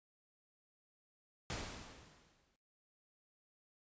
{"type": "noise with exponential decay", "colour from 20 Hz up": "pink", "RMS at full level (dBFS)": -40, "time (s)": [1.5, 2.56], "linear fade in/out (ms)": 0, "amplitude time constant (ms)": 230, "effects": ["noise-tail reverb RT60 0.7 s tail -26 dB re dry", "resampled to 16000 Hz"]}